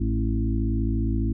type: harmonic tone with a mistuned harmonic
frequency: 55 Hz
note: A1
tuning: in tune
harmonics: 1 / 2 / 4 / 5 / 6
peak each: -24 / -27 / -30 / -31 / -32 dBFS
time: 0-1.33 s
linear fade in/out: 10 ms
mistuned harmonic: 5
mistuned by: -22 cents
effects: none